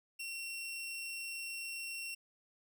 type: tone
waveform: sawtooth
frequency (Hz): 2727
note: F7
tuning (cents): -42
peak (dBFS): -37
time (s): 0.19-2.15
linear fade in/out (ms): 10
effects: none